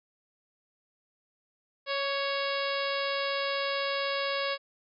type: harmonic tone with a mistuned harmonic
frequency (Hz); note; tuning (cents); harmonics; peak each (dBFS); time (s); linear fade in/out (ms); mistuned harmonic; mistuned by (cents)
554.4; C#5; 0; 1 / 2 / 3 / 4 / 5 / 6 / 7 / 8 / 9; -32 / -35 / -37 / -38 / -39 / -40 / -40 / -41 / -42; 1.86-4.58; 50; 2; +19
effects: none